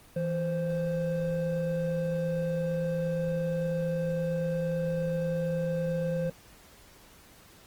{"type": "tone pair together", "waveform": "triangle", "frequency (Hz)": [164.42, 522], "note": ["E3", "C5"], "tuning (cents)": [-4, -4], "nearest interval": "octave + minor sixth", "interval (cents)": 2000, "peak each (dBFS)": -28, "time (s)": [0.16, 6.3], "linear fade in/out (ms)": 5, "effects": ["pink hiss -55 dBFS RMS until 7.66 s", "Opus 24 kbps"]}